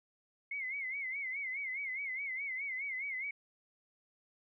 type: tone with vibrato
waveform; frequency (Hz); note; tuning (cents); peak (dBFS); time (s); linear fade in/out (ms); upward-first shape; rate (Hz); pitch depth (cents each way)
sine; 2142; C7; +40; -36; 0.51-3.31; 5; sine; 4.8; 110
effects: none